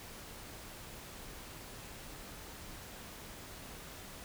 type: silence
effects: pink hiss -49 dBFS RMS until 4.24 s